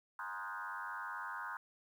sine tone with frequency modulation, 1244.5 Hz, D#6, in tune, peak -40 dBFS, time 0.19-1.57 s, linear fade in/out 2 ms, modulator 97.9 Hz, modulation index 3.6, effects 11-bit

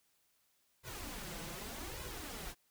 pink noise with flanger, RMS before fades -45 dBFS, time 0.83-2.55 s, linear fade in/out 50 ms, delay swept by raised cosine 2 to 6 ms, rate 0.84 Hz, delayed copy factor +0.65, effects white hiss -75 dBFS RMS until 2.7 s

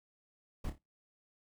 brown noise with echo, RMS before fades -37 dBFS, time 0.64-0.7 s, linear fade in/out 5 ms, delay 28 ms, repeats 3, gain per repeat -9 dB, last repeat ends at 0.784 s, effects noise-tail reverb RT60 0.2 s tail -21 dB re dry

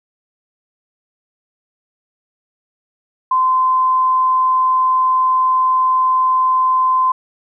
sine tone, 1032 Hz, C6, 24 cents flat, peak -11 dBFS, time 3.31-7.12 s, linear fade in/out 5 ms, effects none

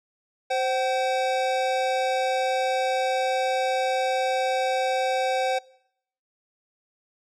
square tone pair together, 522 / 760.8 Hz, C5 / F#5, -4 / +48 cents, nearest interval perfect fifth, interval 652 cents, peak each -26 dBFS, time 0.5-5.59 s, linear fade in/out 10 ms, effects noise-tail reverb RT60 0.7 s tail -23 dB re dry + low-pass 6000 Hz 12 dB/octave

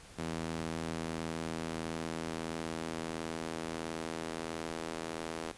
sawtooth tone with high-pass filter sweep, 81.5 Hz, E2, 19 cents flat, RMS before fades -39 dBFS, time 0.18-5.52 s, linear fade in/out 10 ms, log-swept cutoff 190 to 350 Hz, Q 1, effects pink hiss -54 dBFS RMS until 5.57 s + resampled to 24000 Hz

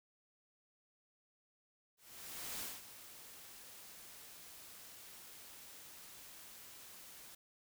white noise with ADSR envelope, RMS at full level -43 dBFS, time 1.97-7.35 s, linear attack 640 ms, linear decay 200 ms, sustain -12 dB, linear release 5 ms, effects none

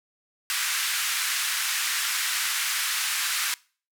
pink band-pass noise, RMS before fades -27 dBFS, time 0.5-3.54 s, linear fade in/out 0 ms, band 1400 to 14000 Hz, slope 24 dB/octave, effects noise-tail reverb RT60 0.4 s tail -23 dB re dry

